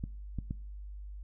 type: clicks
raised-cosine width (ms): 5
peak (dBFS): -23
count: 3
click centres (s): 0.039 / 0.387 / 0.509
effects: noise-tail reverb RT60 0.5 s tail -22 dB re dry + added 50 Hz sine -41 dBFS peak until 1.23 s